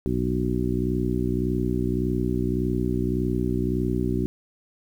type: harmonic tone with a mistuned harmonic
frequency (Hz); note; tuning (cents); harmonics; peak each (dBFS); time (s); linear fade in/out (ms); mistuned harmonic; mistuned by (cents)
61.74; B1; 0; 1 / 2 / 3 / 4 / 5 / 6; -29 / -29 / -29 / -29 / -29 / -29; 0.06-4.26; 0; 1; +49
effects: 9-bit

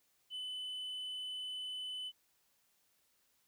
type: tone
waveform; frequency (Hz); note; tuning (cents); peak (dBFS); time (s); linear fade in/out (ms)
sine; 3012; F#7; +30; -37; 0.3-2.12; 50
effects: tanh soft clip ceiling -39 dBFS + white hiss -75 dBFS RMS until 3.47 s

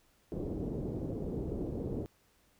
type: low-pass noise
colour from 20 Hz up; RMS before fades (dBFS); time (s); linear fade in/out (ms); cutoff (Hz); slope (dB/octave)
white; -37; 0.32-2.06; 0; 420; 24
effects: pink hiss -69 dBFS RMS until 2.59 s

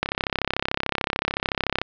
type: click train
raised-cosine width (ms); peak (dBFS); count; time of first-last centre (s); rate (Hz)
0.3; -5; 61; 0.03-1.816; 33.6
effects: low-pass 5000 Hz 12 dB/octave

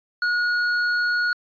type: tone with hard clipping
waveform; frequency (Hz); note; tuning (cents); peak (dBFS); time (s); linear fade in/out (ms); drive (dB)
sine; 1449; F#6; -37; -21; 0.22-1.33; 2; 9
effects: resampled to 11025 Hz

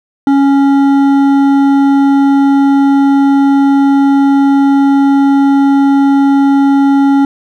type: tone with hard clipping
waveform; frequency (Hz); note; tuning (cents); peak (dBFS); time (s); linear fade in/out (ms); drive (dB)
sine; 277.2; C#4; 0; -7; 0.27-7.25; 2; 9
effects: none

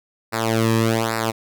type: tone with flanger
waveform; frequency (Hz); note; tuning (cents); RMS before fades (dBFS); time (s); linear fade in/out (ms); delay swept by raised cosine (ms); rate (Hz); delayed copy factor
sawtooth; 112.9; A2; +45; -20; 0.32-1.32; 20; 0.31 to 1.41; 1.2; -1
effects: none

